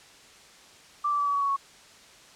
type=tone with pitch steps; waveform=sine; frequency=1174.7 / 1163.2 / 1151.9 / 1140.6 / 1129.5 / 1118.4 / 1107.5 Hz; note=D6 / D6 / D6 / C#6 / C#6 / C#6 / C#6; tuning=0 / -17 / -34 / +49 / +32 / +15 / -2 cents; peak=-23 dBFS; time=1.04-1.565 s; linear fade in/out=10 ms; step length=75 ms; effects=white hiss -52 dBFS RMS until 2.35 s + low-pass 7000 Hz 12 dB/octave